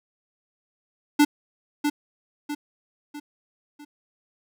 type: tone with echo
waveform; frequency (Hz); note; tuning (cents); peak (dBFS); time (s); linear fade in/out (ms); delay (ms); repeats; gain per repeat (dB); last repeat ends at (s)
square; 293.7; D4; 0; -14; 1.19-1.25; 10; 650; 4; -7; 3.85
effects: none